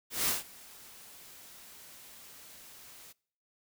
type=noise with ADSR envelope; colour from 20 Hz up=white; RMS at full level=-28 dBFS; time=0.1-3.13 s; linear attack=170 ms; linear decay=160 ms; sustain=-24 dB; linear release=16 ms; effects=noise-tail reverb RT60 0.6 s tail -25 dB re dry